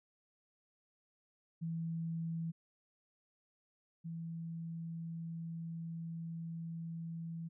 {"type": "tone pair in turn", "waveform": "sine", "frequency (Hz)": [164.81, 165.48], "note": ["E3", "E3"], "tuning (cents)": [0, 7], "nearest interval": "unison", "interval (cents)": 7, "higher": "second", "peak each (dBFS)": [-36, -40], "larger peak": "first", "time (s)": [[1.61, 2.52], [4.04, 7.49]], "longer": "second", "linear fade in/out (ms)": 20, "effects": []}